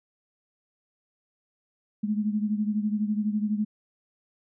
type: beating tone pair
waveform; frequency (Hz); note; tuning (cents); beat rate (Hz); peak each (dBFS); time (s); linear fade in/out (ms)
sine; 208.7 / 220.7; G#3 / A3; +9 / +5; 12; -25 / -30; 2.03-3.65; 10
effects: none